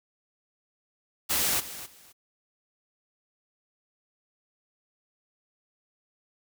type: noise with echo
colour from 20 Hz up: white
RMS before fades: -26 dBFS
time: 1.29-1.61 s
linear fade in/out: 20 ms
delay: 260 ms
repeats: 2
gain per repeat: -14 dB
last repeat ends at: 2.13 s
effects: none